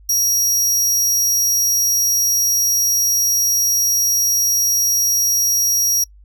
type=tone; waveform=sawtooth; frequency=5680 Hz; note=F8; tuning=28 cents sharp; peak=-12 dBFS; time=0.09-6.04 s; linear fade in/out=5 ms; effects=noise-tail reverb RT60 0.1 s tail -26 dB re dry + added 50 Hz sine -42 dBFS peak until 6.24 s